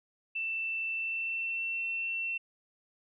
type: tone with pitch glide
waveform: sine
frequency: 2668 to 2701 Hz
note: E7 to E7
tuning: +20 to +42 cents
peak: -31 dBFS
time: 0.35-2.38 s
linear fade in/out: 10 ms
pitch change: +22 cents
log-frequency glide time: 0.93-1.66 s
effects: none